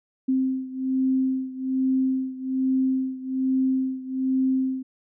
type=beating tone pair; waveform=sine; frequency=261.6 / 262.8 Hz; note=C4 / C4; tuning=0 / +8 cents; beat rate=1.2 Hz; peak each=-23 / -26 dBFS; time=0.28-4.83 s; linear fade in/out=10 ms; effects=none